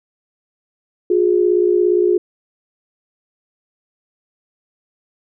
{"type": "tone pair together", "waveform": "sine", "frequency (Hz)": [358, 415.3], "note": ["F4", "G#4"], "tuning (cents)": [43, 0], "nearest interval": "minor third", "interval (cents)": 257, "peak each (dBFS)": [-13, -16], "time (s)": [1.1, 2.18], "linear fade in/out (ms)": 5, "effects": []}